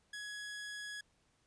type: tone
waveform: sawtooth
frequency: 1676 Hz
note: G#6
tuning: 15 cents sharp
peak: -39 dBFS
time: 0.13-1.01 s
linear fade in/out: 5 ms
effects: pink hiss -74 dBFS RMS until 1.46 s + resampled to 22050 Hz